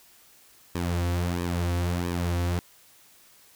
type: tone with flanger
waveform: sawtooth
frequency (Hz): 87.31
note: F2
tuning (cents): 0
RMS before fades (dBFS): -27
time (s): 0.75-2.59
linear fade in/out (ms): 0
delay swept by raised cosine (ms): 1.4 to 5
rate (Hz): 1.5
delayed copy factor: -0.7
effects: white hiss -56 dBFS RMS until 3.55 s

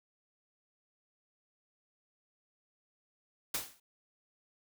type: noise with exponential decay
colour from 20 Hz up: white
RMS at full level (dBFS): -31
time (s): 3.54-3.8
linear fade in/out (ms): 5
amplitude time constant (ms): 56
effects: none

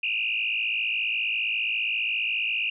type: tone with frequency modulation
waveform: sine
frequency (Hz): 2637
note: E7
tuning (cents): 0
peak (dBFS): -24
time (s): 0.03-2.7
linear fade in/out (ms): 5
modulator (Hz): 54.8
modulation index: 3.8
effects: none

